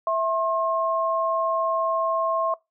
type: tone pair together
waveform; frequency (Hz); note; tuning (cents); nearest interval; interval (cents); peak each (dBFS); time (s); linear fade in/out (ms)
sine; 656.7 / 1071; E5 / C6; -7 / +40; minor sixth; 847; -23 / -23; 0.07-2.54; 2
effects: noise-tail reverb RT60 0.2 s tail -22 dB re dry